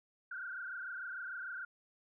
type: tone with frequency modulation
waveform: sine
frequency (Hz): 1480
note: F#6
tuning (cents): 0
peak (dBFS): -40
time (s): 0.31-1.65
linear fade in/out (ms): 5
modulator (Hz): 26.7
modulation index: 3.2
effects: none